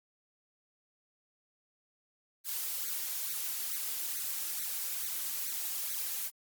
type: noise with flanger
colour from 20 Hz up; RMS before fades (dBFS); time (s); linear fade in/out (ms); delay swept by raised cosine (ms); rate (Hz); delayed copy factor
blue; -36; 2.44-6.31; 50; 0.48 to 3.88; 2.3; +0.9
effects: Opus 48 kbps